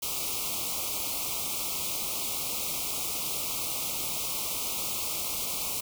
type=band-stop noise; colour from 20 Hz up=white; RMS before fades=-32 dBFS; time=0.02-5.81 s; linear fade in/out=10 ms; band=1300 to 2200 Hz; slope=96 dB/octave; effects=none